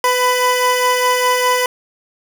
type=tone pair together; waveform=25% pulse; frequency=500 / 995.1 Hz; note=B4 / B5; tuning=+21 / +13 cents; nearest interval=octave; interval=1192 cents; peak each=-12 dBFS; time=0.04-1.66 s; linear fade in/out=2 ms; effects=none